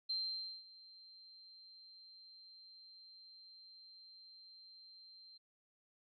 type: tone with ADSR envelope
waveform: sine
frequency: 4142 Hz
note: C8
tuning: 18 cents flat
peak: -35 dBFS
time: 0.09-5.38 s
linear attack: 12 ms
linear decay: 530 ms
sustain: -21 dB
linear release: 12 ms
effects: none